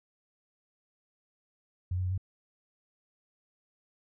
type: tone with pitch steps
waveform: sine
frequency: 90.2 / 92 / 91.1 / 94.7 Hz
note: F#2 / F#2 / F#2 / F#2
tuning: -44 / -9 / -26 / +41 cents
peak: -28 dBFS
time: 1.91-2.178 s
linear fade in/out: 5 ms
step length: 67 ms
effects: none